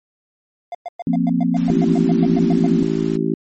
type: tone bursts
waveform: triangle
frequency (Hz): 698.5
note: F5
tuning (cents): 0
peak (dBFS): -22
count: 15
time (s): 0.72-2.665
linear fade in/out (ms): 2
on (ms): 27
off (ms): 110
type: chord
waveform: sine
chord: F suspended fourth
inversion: none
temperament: equal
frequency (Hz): 174.61 / 233.1 / 261.6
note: F3 / Bb3 / C4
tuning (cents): 0 / 0 / 0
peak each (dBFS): -19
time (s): 1.07-2.83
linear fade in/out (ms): 2
type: noise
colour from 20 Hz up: pink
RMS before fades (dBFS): -38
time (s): 1.56-3.17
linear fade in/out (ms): 10
type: harmonic tone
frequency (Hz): 55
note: A1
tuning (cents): 0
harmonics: 3 / 4 / 5 / 6 / 7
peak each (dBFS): -23 / -23 / -23 / -23 / -23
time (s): 1.7-3.34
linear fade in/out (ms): 0
effects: MP3 32 kbps